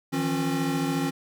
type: tone cluster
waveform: square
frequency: 158.3 / 172.4 / 271.2 / 355.2 Hz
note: D#3 / F3 / C#4 / F4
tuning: +30 / -22 / -38 / +29 cents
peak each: -31 / -35 / -27 / -35 dBFS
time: 0.12-1.11 s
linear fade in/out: 20 ms
effects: none